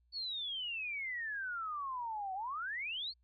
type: exponential two-way sweep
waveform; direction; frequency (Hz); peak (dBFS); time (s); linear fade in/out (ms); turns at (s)
sine; down then up; 4505 to 740 to 4505; -37; 0.12-3.14; 50; 2.34
effects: added 60 Hz sine -69 dBFS peak until 3.23 s